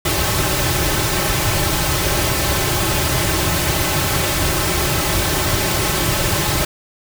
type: noise with comb filter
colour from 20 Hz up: pink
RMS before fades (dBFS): -18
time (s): 0.05-6.65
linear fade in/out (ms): 5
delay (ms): 4.2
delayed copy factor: -0.7
effects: none